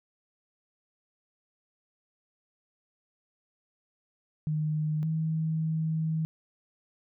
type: tone pair in turn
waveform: sine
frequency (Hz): 153.7 / 159.27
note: D#3 / D#3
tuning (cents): -21 / +41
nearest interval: minor second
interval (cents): 62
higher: second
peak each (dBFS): -26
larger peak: neither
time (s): 4.47-5.03 / 5.03-6.25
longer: second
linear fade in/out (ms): 0
effects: none